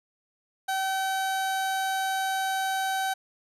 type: tone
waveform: 30% pulse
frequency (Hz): 767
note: G5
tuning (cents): -38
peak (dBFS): -23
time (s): 0.68-3.14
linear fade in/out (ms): 10
effects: resampled to 32000 Hz